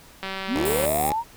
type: click train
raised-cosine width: 0.3 ms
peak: -15 dBFS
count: 121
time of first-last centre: 0.23-0.855 s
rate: 192 Hz
type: linear sweep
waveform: sine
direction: up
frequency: 196 to 961 Hz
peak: -22 dBFS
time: 0.47-1.24 s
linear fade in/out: 50 ms
type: tone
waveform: 5% pulse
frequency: 75.3 Hz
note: D2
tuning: 44 cents sharp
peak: -15 dBFS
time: 0.56-1.12 s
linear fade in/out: 0 ms
type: high-pass noise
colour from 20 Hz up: pink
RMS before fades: -30 dBFS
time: 0.65-1.1 s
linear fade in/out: 5 ms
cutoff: 7500 Hz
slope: 96 dB/octave
effects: pink hiss -49 dBFS RMS until 1.36 s